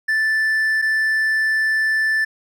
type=tone pair in turn; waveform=triangle; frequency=1760 / 1760 Hz; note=A6 / A6; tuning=0 / 0 cents; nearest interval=unison; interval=0 cents; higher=neither; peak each=-14 dBFS; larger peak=neither; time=0.08-0.82 / 0.82-2.25 s; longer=second; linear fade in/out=10 ms; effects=none